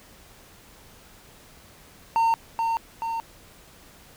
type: tone with echo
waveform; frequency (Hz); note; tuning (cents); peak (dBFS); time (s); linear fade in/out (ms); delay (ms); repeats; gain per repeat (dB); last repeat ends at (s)
triangle; 912; A#5; -38; -16; 2.16-2.34; 0; 430; 2; -4; 3.2
effects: pink hiss -51 dBFS RMS until 4.16 s